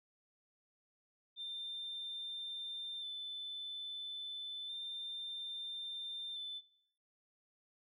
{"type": "tone with vibrato", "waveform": "sine", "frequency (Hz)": 3554, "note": "A7", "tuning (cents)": 17, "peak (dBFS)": -40, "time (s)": [1.36, 6.62], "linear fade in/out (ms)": 50, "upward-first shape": "square", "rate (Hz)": 0.3, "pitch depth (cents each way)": 17, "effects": ["noise-tail reverb RT60 0.8 s tail -22 dB re dry", "tanh soft clip ceiling -36 dBFS"]}